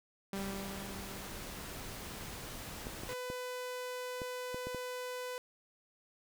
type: tone with exponential decay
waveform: sawtooth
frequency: 196 Hz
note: G3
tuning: in tune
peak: -33 dBFS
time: 0.33-2.73 s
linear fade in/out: 2 ms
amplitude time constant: 520 ms
type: noise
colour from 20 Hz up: pink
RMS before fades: -45 dBFS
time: 0.35-3.14 s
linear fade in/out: 10 ms
type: clicks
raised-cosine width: 2 ms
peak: -28 dBFS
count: 7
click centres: 2.869 / 3.035 / 3.301 / 4.218 / 4.545 / 4.67 / 4.747 s
type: tone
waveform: sawtooth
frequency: 500 Hz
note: B4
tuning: 21 cents sharp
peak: -35 dBFS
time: 3.09-5.38 s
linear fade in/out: 0 ms
effects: none